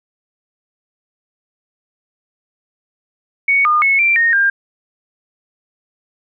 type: tone with pitch steps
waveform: sine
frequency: 2228 / 1217 / 2195 / 2356 / 1851 / 1600 Hz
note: C#7 / D#6 / C#7 / D7 / A#6 / G6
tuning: +8 / -39 / -18 / +5 / -13 / +35 cents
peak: -10 dBFS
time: 3.48-4.5 s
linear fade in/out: 5 ms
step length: 170 ms
effects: none